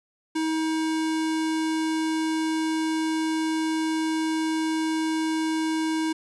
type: tone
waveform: square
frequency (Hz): 318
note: D#4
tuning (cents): +38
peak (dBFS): -24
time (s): 0.35-6.13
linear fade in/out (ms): 10
effects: resampled to 24000 Hz + 10-bit